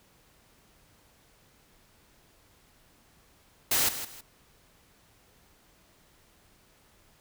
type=noise with echo; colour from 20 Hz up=white; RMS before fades=-25 dBFS; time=3.71-3.89 s; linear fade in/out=5 ms; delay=160 ms; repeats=2; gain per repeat=-11 dB; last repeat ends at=4.21 s; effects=pink hiss -62 dBFS RMS until 7.2 s